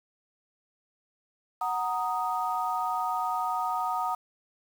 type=chord; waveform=sine; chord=D# minor; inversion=first; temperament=equal; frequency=740 / 932.3 / 1244.5 Hz; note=F#5 / A#5 / D#6; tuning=0 / 0 / 0 cents; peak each=-31 dBFS; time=1.61-4.15 s; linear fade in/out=5 ms; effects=8-bit